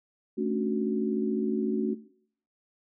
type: chord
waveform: sine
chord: D major seventh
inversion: second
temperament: equal with one note detuned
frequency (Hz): 220 / 274 / 293.7 / 370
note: A3 / C#4 / D4 / F#4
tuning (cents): 0 / -20 / 0 / 0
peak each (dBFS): -30 / -33 / -34 / -29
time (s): 0.37-1.95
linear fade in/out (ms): 20
effects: noise-tail reverb RT60 0.6 s tail -18 dB re dry